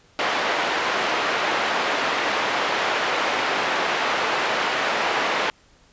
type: band-pass noise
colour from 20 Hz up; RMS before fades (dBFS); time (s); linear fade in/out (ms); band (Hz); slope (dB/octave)
pink; -23; 0.19-5.5; 0; 560 to 2800; 12
effects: pink hiss -56 dBFS RMS until 5.92 s + resampled to 16000 Hz